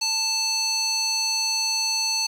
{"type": "tone with band-pass filter", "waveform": "square", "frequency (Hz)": 880, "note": "A5", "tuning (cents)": 0, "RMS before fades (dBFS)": -24, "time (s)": [0.01, 2.27], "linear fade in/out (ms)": 10, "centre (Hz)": 5200, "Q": 8.1, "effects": ["8-bit"]}